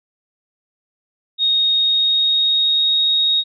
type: tone with pitch glide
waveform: sine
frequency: 3729 to 3755 Hz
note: A#7 to A#7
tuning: 0 to +12 cents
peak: -13 dBFS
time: 1.38-3.44 s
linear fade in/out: 50 ms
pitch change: +12 cents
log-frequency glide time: 1.76-2.98 s
effects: none